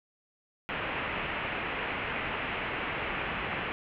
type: low-pass noise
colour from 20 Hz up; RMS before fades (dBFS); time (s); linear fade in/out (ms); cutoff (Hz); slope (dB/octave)
white; -34; 0.69-3.72; 0; 2800; 48
effects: none